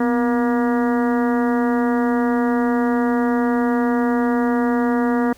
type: harmonic tone with a mistuned harmonic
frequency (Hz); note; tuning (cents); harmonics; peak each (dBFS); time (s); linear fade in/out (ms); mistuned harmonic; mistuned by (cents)
237.6; A#3; +33; 1 / 2 / 3 / 4 / 5 / 6 / 7 / 8; -17 / -23 / -27 / -29 / -31 / -33 / -34 / -35; 0-5.33; 5; 1; +71
effects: added 50 Hz sine -50 dBFS peak until 5.37 s + pink hiss -50 dBFS RMS until 5.37 s